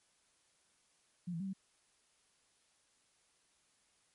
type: tone with pitch steps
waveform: sine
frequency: 176.7 / 165.2 / 193.9 / 191.4 Hz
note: F3 / E3 / G3 / G3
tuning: +21 / +4 / -19 / -41 cents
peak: -37 dBFS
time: 1.27-1.534 s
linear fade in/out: 10 ms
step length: 66 ms
effects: white hiss -73 dBFS RMS until 4.14 s + MP3 48 kbps

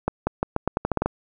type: accelerating click train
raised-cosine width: 1 ms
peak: -7 dBFS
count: 11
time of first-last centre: 0.08-1.06 s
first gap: 190 ms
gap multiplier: 0.84
effects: none

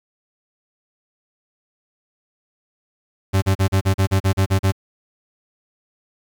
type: tone bursts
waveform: 40% pulse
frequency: 96 Hz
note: G2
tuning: 36 cents flat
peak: -13 dBFS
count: 11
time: 3.33-4.722 s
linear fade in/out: 20 ms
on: 92 ms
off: 38 ms
effects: 9-bit

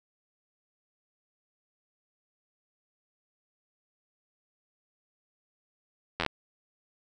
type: slowing click train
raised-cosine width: 0.3 ms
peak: -12 dBFS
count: 6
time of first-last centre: 6.2-6.263 s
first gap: 11 ms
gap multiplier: 1.07
effects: none

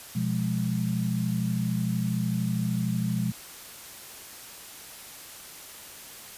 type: chord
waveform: sine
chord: F diminished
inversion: second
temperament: equal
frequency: 123.47 / 174.61 / 207.7 Hz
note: Cb3 / F3 / Ab3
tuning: 0 / 0 / 0 cents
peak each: -29 dBFS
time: 0.15-3.32 s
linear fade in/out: 10 ms
effects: white hiss -44 dBFS RMS until 6.37 s + resampled to 32000 Hz

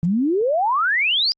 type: exponential sweep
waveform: sine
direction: up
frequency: 160 to 4978 Hz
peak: -16 dBFS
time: 0.03-1.32 s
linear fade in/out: 0 ms
effects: Opus 32 kbps

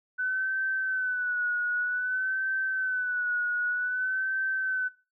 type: tone with vibrato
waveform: sine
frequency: 1500 Hz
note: F#6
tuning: 23 cents sharp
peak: -26 dBFS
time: 0.18-4.89 s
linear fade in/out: 20 ms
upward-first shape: sine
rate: 0.53 Hz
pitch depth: 55 cents each way
effects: noise-tail reverb RT60 0.3 s tail -18 dB re dry

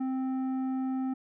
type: tone with tanh clipping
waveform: sine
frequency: 261.6 Hz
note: C4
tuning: in tune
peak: -30 dBFS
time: 0-1.14 s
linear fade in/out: 10 ms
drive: 9 dB
effects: none

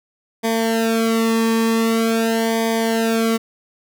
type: tone with flanger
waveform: sawtooth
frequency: 226.2 Hz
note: A3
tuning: 48 cents sharp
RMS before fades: -18 dBFS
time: 0.43-3.38 s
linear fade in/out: 20 ms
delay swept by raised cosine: 0.73 to 1.39 ms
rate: 0.45 Hz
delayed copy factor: -0.95
effects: none

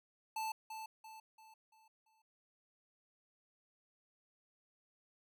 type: tone with echo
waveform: square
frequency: 879 Hz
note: A5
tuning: 2 cents flat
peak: -38 dBFS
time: 0.36-0.52 s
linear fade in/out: 5 ms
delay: 340 ms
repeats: 5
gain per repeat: -7 dB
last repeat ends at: 2.22 s
effects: none

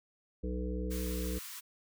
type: harmonic tone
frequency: 61.74 Hz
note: B1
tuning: in tune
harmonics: 1 / 3 / 5 / 7 / 8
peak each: -35 / -40 / -42 / -43 / -44 dBFS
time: 0.43-1.39 s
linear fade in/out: 10 ms
type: high-pass noise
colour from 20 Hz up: white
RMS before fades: -45 dBFS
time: 0.9-1.61 s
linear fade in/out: 20 ms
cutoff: 960 Hz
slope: 96 dB/octave
effects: none

